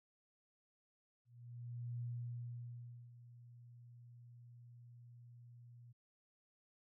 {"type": "tone with ADSR envelope", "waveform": "sine", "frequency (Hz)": 120, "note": "B2", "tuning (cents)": -49, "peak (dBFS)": -40, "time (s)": [1.25, 5.93], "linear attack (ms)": 760, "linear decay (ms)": 1100, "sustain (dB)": -16, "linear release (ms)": 17, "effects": []}